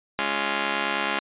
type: chord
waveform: 5% pulse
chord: Db major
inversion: second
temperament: just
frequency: 207.9 / 277.2 / 346.5 Hz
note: Ab3 / Db4 / F4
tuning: +2 / 0 / -14 cents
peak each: -18 dBFS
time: 0.19-1.19 s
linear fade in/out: 0 ms
effects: resampled to 8000 Hz